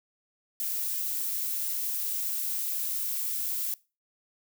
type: noise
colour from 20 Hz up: violet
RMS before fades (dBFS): -31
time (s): 0.6-3.74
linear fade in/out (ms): 0
effects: noise-tail reverb RT60 0.3 s tail -22 dB re dry